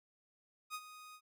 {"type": "tone with ADSR envelope", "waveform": "sawtooth", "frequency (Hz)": 1245, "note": "D#6", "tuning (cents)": 1, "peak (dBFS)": -35, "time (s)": [0.7, 1.21], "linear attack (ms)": 44, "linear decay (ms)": 54, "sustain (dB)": -13, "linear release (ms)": 66, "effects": []}